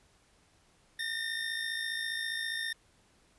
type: tone pair together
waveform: 25% pulse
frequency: 1800 / 1854.9 Hz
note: A6 / A#6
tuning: +39 / -9 cents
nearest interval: minor second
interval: 52 cents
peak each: -31 / -34 dBFS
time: 0.99-2.73 s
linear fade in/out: 5 ms
effects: pink hiss -66 dBFS RMS until 3.38 s + resampled to 24000 Hz